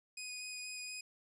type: tone with vibrato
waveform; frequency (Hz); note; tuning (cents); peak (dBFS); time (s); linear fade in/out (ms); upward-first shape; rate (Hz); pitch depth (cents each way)
15% pulse; 2489; D#7; 0; -35; 0.17-1.01; 5; square; 4.2; 8
effects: resampled to 22050 Hz